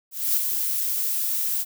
violet noise with ADSR envelope, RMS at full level -20 dBFS, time 0.11-1.65 s, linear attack 260 ms, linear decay 6 ms, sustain -5 dB, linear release 40 ms, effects none

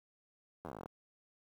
slowing click train, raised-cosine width 1 ms, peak -30 dBFS, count 13, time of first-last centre 0.65-0.859 s, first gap 11 ms, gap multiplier 1.08, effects high-pass 80 Hz 12 dB/octave + 10-bit

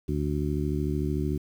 harmonic tone, 73.42 Hz, D2, in tune, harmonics 1 / 2 / 3 / 4 / 5, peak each -30 / -30 / -34 / -32 / -33 dBFS, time 0.08-1.38 s, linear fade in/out 10 ms, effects 9-bit

